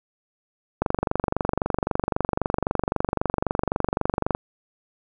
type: click train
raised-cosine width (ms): 1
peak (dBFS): -7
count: 85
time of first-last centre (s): 0.82-4.349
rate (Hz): 23.8
effects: none